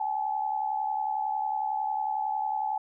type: tone pair together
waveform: sine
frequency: 784 / 855 Hz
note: G5 / A5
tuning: 0 / -50 cents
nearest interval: major second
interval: 150 cents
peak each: -32 / -28 dBFS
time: 0-2.78 s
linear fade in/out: 5 ms
effects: none